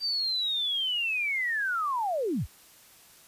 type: linear sweep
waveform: sine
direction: down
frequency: 4699 to 34 Hz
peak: -26 dBFS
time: 0-2.47 s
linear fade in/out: 50 ms
effects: white hiss -55 dBFS RMS until 3.27 s + resampled to 32000 Hz